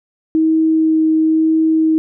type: tone with vibrato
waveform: sine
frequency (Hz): 317.8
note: D#4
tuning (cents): +37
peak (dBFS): -10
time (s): 0.35-1.98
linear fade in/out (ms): 0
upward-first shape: sine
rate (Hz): 1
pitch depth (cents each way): 8
effects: none